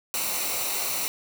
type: noise with comb filter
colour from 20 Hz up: white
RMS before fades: -28 dBFS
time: 0.14-1.08 s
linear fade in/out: 0 ms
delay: 0.6 ms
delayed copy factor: -0.6
effects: none